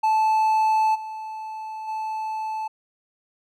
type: tone with level steps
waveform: triangle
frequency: 873 Hz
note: A5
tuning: 14 cents flat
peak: -15 / -29 / -24 dBFS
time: 0.03-2.68 s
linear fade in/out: 10 ms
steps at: 0.94 / 1.87 s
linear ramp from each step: 20 ms
effects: none